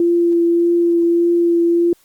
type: tone with vibrato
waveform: sine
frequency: 341.8 Hz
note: F4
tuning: 37 cents flat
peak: -11 dBFS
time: 0-1.93 s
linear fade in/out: 2 ms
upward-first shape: triangle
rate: 1.7 Hz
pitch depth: 14 cents each way
effects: white hiss -55 dBFS RMS until 2.04 s + Opus 32 kbps